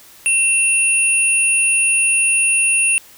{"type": "tone pair together", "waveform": "sine", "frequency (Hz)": [2700, 9613], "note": ["E7", "D9"], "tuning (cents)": [41, 39], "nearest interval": "octave + minor seventh", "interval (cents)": 2198, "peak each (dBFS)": -15, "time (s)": [0.26, 2.98], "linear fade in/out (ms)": 0, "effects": ["white hiss -44 dBFS RMS until 3.17 s"]}